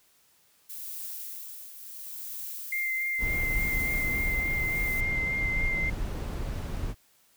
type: noise with tremolo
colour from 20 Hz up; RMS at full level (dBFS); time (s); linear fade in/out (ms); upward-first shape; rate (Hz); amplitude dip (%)
violet; -37; 0.69-5.01; 10; triangle; 0.72; 65
type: tone with vibrato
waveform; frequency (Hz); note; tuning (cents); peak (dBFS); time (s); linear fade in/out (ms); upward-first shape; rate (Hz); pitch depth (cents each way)
sine; 2093; C7; 0; -27; 2.72-5.9; 5; sine; 3.5; 17
type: noise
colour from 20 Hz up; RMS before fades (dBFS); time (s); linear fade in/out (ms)
brown; -32; 3.18-6.95; 50
effects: white hiss -64 dBFS RMS until 7.36 s